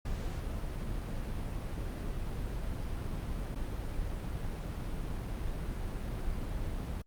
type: noise with dropouts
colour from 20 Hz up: brown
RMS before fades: -36 dBFS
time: 0.05-7.02 s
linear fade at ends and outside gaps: 5 ms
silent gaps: 3.549-3.556 s
effects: Opus 48 kbps